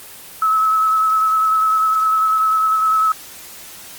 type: tone with vibrato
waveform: sine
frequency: 1293 Hz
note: E6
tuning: 34 cents flat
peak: -12 dBFS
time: 0.42-3.12 s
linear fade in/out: 2 ms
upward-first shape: square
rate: 10 Hz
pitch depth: 15 cents each way
effects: white hiss -37 dBFS RMS until 3.98 s + Opus 24 kbps